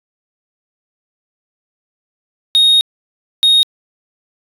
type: tone bursts at uneven times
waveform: sine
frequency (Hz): 3729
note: A#7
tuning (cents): 0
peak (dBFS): -4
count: 2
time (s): 2.55-2.81 / 3.43-3.63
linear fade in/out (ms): 0
effects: tanh soft clip ceiling -6 dBFS